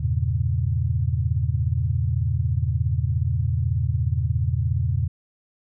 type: chord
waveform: sine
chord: E diminished seventh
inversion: none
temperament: equal with one note detuned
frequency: 82.41 / 99.83 / 116.54 / 138.59 Hz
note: E2 / G2 / Bb2 / Db3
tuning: 0 / +32 / 0 / 0 cents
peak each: -24 / -27 / -24 / -27 dBFS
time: 0-5.08 s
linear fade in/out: 10 ms
effects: none